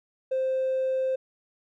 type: tone with hard clipping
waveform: sine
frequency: 523.3 Hz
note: C5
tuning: in tune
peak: -24 dBFS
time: 0.31-1.16 s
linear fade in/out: 10 ms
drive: 1 dB
effects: none